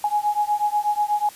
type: beating tone pair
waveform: sine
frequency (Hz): 830.6 / 838.8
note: G#5 / G#5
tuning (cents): 0 / +17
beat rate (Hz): 8.2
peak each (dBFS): -22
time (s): 0.04-1.29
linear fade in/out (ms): 2
effects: white hiss -44 dBFS RMS until 1.35 s + resampled to 32000 Hz